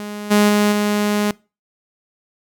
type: tone with level steps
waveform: sawtooth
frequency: 207.7 Hz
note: G#3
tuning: in tune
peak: -23 / -7 / -9 / -12 dBFS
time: 0-1.31 s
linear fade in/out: 0 ms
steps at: 0.3 / 0.48 / 0.71 s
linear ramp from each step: 20 ms
effects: noise-tail reverb RT60 0.3 s tail -23 dB re dry